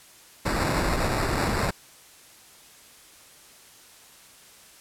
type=noise with sample-and-hold; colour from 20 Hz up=pink; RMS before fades=-25 dBFS; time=0.45-1.71 s; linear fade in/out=10 ms; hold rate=3150 Hz; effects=white hiss -51 dBFS RMS until 4.8 s + low-pass 12000 Hz 12 dB/octave